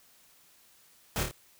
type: noise with echo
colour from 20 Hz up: pink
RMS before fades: -31 dBFS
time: 1.16-1.23 s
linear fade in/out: 0 ms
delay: 27 ms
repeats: 3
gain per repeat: -4 dB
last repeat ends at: 1.311 s
effects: white hiss -61 dBFS RMS until 1.59 s